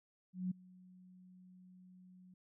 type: tone with ADSR envelope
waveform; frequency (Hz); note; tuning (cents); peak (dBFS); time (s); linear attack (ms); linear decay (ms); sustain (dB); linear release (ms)
sine; 183.3; F#3; -16; -33; 0.33-2.34; 180; 8; -24; 4
effects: none